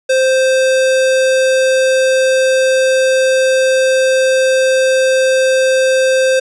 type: tone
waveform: square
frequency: 523 Hz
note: C5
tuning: 1 cent flat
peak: -10 dBFS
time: 0.09-6.4 s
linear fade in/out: 10 ms
effects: resampled to 22050 Hz + 8-bit